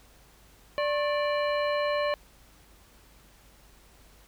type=harmonic tone with a mistuned harmonic; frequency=587.3 Hz; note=D5; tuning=in tune; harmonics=1 / 2 / 3 / 4 / 5 / 7; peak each=-26 / -32 / -36 / -38 / -40 / -43 dBFS; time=0.78-2.14 s; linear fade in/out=0 ms; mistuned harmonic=2; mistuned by=-140 cents; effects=added 50 Hz sine -58 dBFS peak until 4.27 s + pink hiss -58 dBFS RMS until 4.27 s